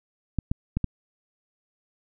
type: clicks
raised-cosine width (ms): 5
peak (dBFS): -12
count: 4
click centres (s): 0.387 / 0.515 / 0.77 / 0.843
effects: none